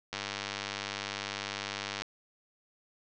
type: click train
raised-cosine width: 0.2 ms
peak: -17 dBFS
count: 190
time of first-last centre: 0.13-2.02 s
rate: 100 Hz
effects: resampled to 16000 Hz + 8-bit